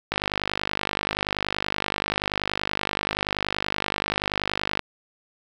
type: click train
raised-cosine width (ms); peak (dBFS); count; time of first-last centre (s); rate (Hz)
0.3; -7; 237; 0.12-4.793; 50.5
effects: 7-bit